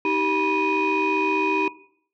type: tone cluster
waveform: sine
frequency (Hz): 315.3 / 390.4 / 973 / 2480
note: D#4 / G4 / B5 / D#7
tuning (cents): +23 / -7 / -26 / -6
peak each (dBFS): -24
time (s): 0.05-1.68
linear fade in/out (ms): 2
effects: noise-tail reverb RT60 0.6 s tail -18 dB re dry + tanh soft clip ceiling -14 dBFS